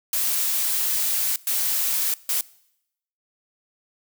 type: noise bursts at uneven times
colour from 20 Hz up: blue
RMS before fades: -23 dBFS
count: 3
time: 0.13-1.36 / 1.47-2.14 / 2.29-2.41 s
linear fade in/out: 2 ms
effects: noise-tail reverb RT60 0.8 s tail -22 dB re dry